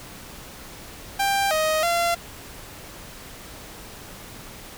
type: tone with pitch steps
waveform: sawtooth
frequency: 791 / 626 / 686 Hz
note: G5 / D#5 / F5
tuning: +15 / +10 / -31 cents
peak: -16 dBFS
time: 1.19-2.15 s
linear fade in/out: 10 ms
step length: 320 ms
effects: pink hiss -41 dBFS RMS until 4.77 s